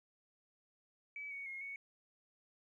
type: tone with pitch steps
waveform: triangle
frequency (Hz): 2291 / 2232 / 2152 / 2222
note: D7 / C#7 / C7 / C#7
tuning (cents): -44 / +11 / +48 / +4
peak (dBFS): -39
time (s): 1.16-1.76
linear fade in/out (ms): 2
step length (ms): 150
effects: tanh soft clip ceiling -41 dBFS + resampled to 24000 Hz